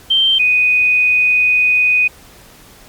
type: tone pair in turn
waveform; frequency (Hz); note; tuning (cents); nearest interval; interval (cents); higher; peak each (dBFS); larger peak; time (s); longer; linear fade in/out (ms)
sine; 3136 / 2489; G7 / D#7; 0 / 0; major third; 400; first; -9; neither; 0.1-0.39 / 0.39-2.08; second; 10
effects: pink hiss -42 dBFS RMS until 2.88 s + MP3 96 kbps